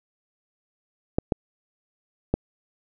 clicks, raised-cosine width 2 ms, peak -7 dBFS, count 3, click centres 1.185 / 1.322 / 2.34 s, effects none

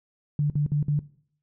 sine tone bursts, 146.83 Hz, D3, in tune, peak -20 dBFS, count 4, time 0.39-0.992 s, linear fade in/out 2 ms, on 110 ms, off 54 ms, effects noise-tail reverb RT60 0.6 s tail -20 dB re dry

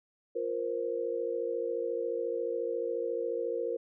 sine chord, F suspended fourth, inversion none, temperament equal with one note detuned, 349.2 / 469.1 / 523.3 Hz, F4 / Bb4 / C5, 0 / +11 / 0 cents, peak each -38 / -32 / -36 dBFS, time 0.35-3.77 s, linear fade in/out 10 ms, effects none

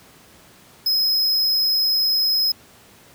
square tone, 5110 Hz, D#8, 45 cents sharp, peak -17 dBFS, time 0.86-2.52 s, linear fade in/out 5 ms, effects pink hiss -49 dBFS RMS until 3.14 s + high-pass 80 Hz 12 dB/octave

